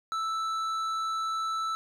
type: tone with tanh clipping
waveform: sine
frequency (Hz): 1318.5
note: E6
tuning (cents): 0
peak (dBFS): -30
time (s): 0.12-1.75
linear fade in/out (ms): 0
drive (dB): 10
effects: none